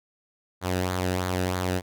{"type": "tone with flanger", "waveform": "sawtooth", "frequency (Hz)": 91.4, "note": "F#2", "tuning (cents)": -21, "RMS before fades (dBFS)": -27, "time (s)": [0.61, 1.82], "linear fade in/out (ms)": 50, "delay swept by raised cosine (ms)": [0.36, 0.94], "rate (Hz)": 3.1, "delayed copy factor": -0.55, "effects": []}